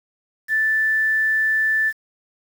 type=tone with quantisation; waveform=sine; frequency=1760 Hz; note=A6; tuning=in tune; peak=-16 dBFS; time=0.48-1.93 s; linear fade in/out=50 ms; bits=7; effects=none